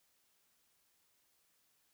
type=silence; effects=white hiss -75 dBFS RMS until 1.93 s